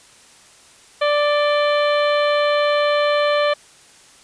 harmonic tone with a mistuned harmonic, 587.3 Hz, D5, in tune, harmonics 1 / 2 / 3 / 4 / 5 / 6 / 7, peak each -16 / -22 / -26 / -28 / -30 / -32 / -33 dBFS, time 1.01-3.54 s, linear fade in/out 10 ms, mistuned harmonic 5, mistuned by +56 cents, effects white hiss -48 dBFS RMS until 4.23 s + resampled to 22050 Hz

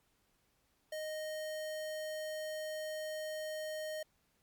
square tone, 620 Hz, D#5, 6 cents flat, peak -39 dBFS, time 0.92-4.03 s, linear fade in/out 5 ms, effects pink hiss -75 dBFS RMS until 4.42 s + MP3 96 kbps

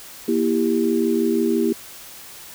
sine chord, E diminished, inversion second, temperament just, 237.3 / 329.6 / 395.6 Hz, Bb3 / E4 / G4, +31 / 0 / +16 cents, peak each -21 dBFS, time 0.28-1.73 s, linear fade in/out 5 ms, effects white hiss -40 dBFS RMS until 2.54 s

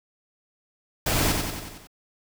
pink noise with echo, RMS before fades -24 dBFS, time 1.06-1.32 s, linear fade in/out 5 ms, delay 92 ms, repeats 6, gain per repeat -4 dB, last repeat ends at 1.872 s, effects none

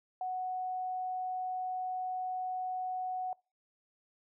sine tone, 740 Hz, F#5, in tune, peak -33 dBFS, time 0.21-3.33 s, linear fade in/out 2 ms, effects noise-tail reverb RT60 0.3 s tail -24 dB re dry

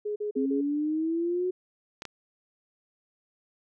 sine tone bursts, 418.1 Hz, G#4, 12 cents sharp, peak -28 dBFS, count 4, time 0.05-0.613 s, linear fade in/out 10 ms, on 110 ms, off 41 ms
sine exponential sweep, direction up, 261.6 to 370 Hz, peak -25 dBFS, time 0.36-1.51 s, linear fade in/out 10 ms
clicks, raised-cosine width 0.2 ms, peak -20 dBFS, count 2, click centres 2.021 / 2.053 s
effects none

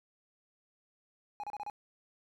triangle tone bursts, 830.6 Hz, G#5, in tune, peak -35 dBFS, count 5, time 1.4-1.699 s, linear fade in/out 0 ms, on 35 ms, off 31 ms, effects none

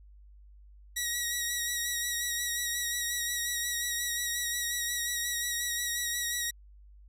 10% pulse tone with vibrato, 1910 Hz, A#6, 42 cents sharp, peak -21 dBFS, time 0.96-6.51 s, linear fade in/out 10 ms, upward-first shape sine, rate 5.6 Hz, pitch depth 30 cents each way, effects added 50 Hz sine -51 dBFS peak until 7.08 s

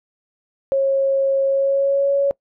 sine tone with pitch glide, 544 to 558.3 Hz, C#5 to C#5, -33 to +12 cents, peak -14 dBFS, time 0.72-2.31 s, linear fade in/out 0 ms, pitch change +45 cents, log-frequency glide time 1.44-2.12 s, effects noise-tail reverb RT60 0.1 s tail -23 dB re dry

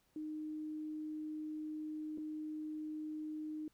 sine tone with dropouts, 307.9 Hz, D#4, 18 cents flat, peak -40 dBFS, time 0.16-3.68 s, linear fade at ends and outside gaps 2 ms, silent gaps 2.176-2.182 s, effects pink hiss -75 dBFS RMS until 3.73 s

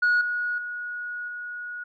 sine tone with level steps, 1454 Hz, F#6, 31 cents flat, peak -16 / -24 / -30 / -32 dBFS, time 0.02-1.84 s, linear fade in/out 10 ms, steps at 0.21 / 0.58 / 1.28 s, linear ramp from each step 2 ms, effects tanh soft clip ceiling -16 dBFS

